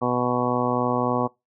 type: harmonic tone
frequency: 123.47 Hz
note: B2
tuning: in tune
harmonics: 1 / 2 / 3 / 4 / 5 / 6 / 7 / 8 / 9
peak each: -31 / -26 / -30 / -27 / -30 / -30 / -31 / -31 / -28 dBFS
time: 0.01-1.28 s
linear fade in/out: 20 ms
effects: noise-tail reverb RT60 0.2 s tail -22 dB re dry